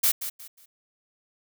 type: noise with echo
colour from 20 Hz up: blue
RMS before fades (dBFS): -21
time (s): 0.03-0.12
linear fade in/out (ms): 10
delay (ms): 180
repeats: 3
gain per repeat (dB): -11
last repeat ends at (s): 0.66
effects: none